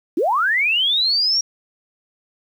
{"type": "linear sweep", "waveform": "sine", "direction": "up", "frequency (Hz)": [277.2, 5670], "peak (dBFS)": -15, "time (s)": [0.17, 1.41], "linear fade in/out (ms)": 5, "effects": ["8-bit"]}